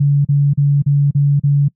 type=tone bursts; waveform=sine; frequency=142.6 Hz; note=C#3; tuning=49 cents sharp; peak=-9 dBFS; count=6; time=0-1.685 s; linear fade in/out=10 ms; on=250 ms; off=37 ms; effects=noise-tail reverb RT60 0.1 s tail -24 dB re dry